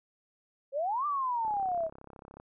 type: exponential two-way sweep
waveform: sine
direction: up then down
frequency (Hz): 523 to 1199 to 627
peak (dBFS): -28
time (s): 0.72-1.9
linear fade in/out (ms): 50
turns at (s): 1.06
type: click train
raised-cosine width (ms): 1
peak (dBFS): -34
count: 33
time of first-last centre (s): 1.45-2.4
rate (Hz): 33.7
effects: none